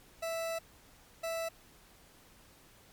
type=tone bursts at uneven times; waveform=40% pulse; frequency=659.3 Hz; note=E5; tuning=in tune; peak=-33 dBFS; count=2; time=0.22-0.59 / 1.23-1.49 s; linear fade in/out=10 ms; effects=pink hiss -60 dBFS RMS until 2.92 s + MP3 96 kbps